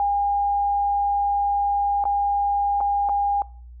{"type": "tone with dropouts", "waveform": "sine", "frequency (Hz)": 810, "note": "G#5", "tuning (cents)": -43, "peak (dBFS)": -18, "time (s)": [0, 3.42], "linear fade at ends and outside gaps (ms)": 1, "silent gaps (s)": [[2.04, 2.053], [2.805, 2.81], [3.089, 3.094]], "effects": ["noise-tail reverb RT60 0.5 s tail -23 dB re dry", "added 60 Hz sine -39 dBFS peak until 3.8 s"]}